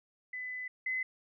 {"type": "tone pair in turn", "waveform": "sine", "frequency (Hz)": [2006, 2033], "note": ["B6", "B6"], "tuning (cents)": [26, 50], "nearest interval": "unison", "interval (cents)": 24, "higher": "second", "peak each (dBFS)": [-37, -31], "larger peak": "second", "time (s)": [[0.33, 0.68], [0.86, 1.03]], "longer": "first", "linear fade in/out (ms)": 5, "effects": []}